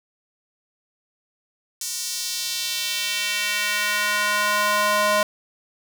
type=tone with high-pass filter sweep; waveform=square; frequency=207.7 Hz; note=G#3; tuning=in tune; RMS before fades=-23 dBFS; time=1.81-5.23 s; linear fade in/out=2 ms; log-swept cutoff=6300 to 730 Hz; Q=1.5; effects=7-bit